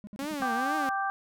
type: tone bursts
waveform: triangle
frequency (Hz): 205.9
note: G#3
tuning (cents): -15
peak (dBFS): -37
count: 5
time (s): 0.04-0.431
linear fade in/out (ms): 0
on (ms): 31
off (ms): 59
type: tone with vibrato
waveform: sawtooth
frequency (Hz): 266.7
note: C4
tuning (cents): +33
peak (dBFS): -28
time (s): 0.19-0.89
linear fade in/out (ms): 0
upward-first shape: triangle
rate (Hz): 2.2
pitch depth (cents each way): 290
type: harmonic tone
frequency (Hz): 392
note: G4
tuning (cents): 0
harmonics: 2 / 3 / 4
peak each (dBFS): -30 / -32 / -33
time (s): 0.42-1.1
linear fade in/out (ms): 0
effects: none